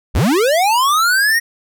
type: linear sweep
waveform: square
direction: up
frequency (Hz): 33 to 1898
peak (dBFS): -12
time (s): 0.14-1.4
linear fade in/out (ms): 20
effects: none